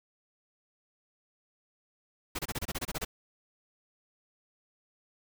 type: noise bursts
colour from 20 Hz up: pink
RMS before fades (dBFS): -34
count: 11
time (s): 2.35-3.05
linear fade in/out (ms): 10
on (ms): 40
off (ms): 26
effects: none